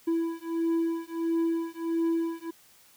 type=beating tone pair; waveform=triangle; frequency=330.6 / 332.1 Hz; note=E4 / E4; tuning=+5 / +13 cents; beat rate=1.5 Hz; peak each=-27 dBFS; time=0.07-2.51 s; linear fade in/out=10 ms; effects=white hiss -58 dBFS RMS until 2.96 s